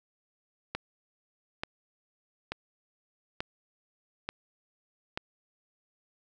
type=click train; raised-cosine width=0.3 ms; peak=-16 dBFS; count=6; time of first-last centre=0.75-5.175 s; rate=1.13 Hz; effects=none